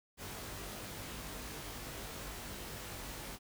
pink noise with comb filter, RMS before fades -45 dBFS, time 0.17-3.39 s, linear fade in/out 50 ms, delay 20 ms, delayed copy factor +0.75, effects none

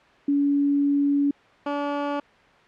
sine / 15% pulse tone pair in turn, 284.1 / 287.6 Hz, C#4 / D4, +43 / -36 cents, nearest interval unison, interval 21 cents, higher second, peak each -18 dBFS, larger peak neither, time 0.28-1.31 / 1.66-2.2 s, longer first, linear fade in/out 5 ms, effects white hiss -53 dBFS RMS until 2.67 s + low-pass 2000 Hz 12 dB/octave

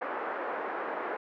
pink band-pass noise, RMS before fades -35 dBFS, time 0.01-1.17 s, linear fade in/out 10 ms, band 370 to 1700 Hz, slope 24 dB/octave, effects none

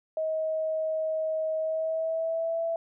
sine tone with pitch glide, 633 to 663.7 Hz, D#5 to E5, +30 to +12 cents, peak -26 dBFS, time 0.17-2.76 s, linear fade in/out 2 ms, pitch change +82 cents, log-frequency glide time 1.58-2.62 s, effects none

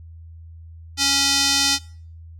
square tone with band-pass filter, 277.9 Hz, C#4, 4 cents sharp, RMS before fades -19 dBFS, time 0.97-1.79 s, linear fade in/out 50 ms, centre 5200 Hz, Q 1.9, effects noise-tail reverb RT60 0.5 s tail -22 dB re dry + added 82 Hz sine -38 dBFS peak until 2.39 s

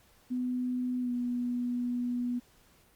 sine tone with pitch glide, 250 to 244.3 Hz, B3 to B3, +21 to -19 cents, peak -29 dBFS, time 0.3-2.4 s, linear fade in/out 20 ms, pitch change -40 cents, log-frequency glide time 1.01-1.1 s, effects pink hiss -63 dBFS RMS until 2.95 s + Opus 48 kbps

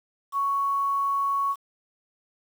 sine tone with quantisation, 1112 Hz, C#6, 5 cents sharp, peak -22 dBFS, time 0.32-1.56 s, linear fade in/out 50 ms, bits 8, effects none

